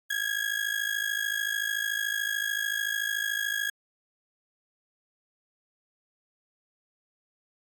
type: ring-modulated tone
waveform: 35% pulse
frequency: 1653 Hz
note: G#6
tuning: 9 cents flat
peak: -23 dBFS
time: 0.1-3.7 s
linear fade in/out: 5 ms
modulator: 26.8 Hz
effects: Opus 48 kbps